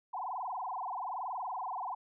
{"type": "tone with frequency modulation", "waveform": "sine", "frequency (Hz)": 880, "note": "A5", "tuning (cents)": 0, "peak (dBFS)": -35, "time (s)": [0.13, 1.95], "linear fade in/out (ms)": 10, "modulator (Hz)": 21.1, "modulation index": 7.4, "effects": []}